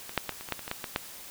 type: clicks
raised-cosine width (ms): 0.3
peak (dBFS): -23 / -8 / -14 / -30 / -24 / -24 / -12 / -24 / -20 / -14 / -17 / -10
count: 12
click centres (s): 0.094 / 0.177 / 0.293 / 0.323 / 0.41 / 0.488 / 0.523 / 0.593 / 0.679 / 0.714 / 0.842 / 0.961
effects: white hiss -45 dBFS RMS until 1.3 s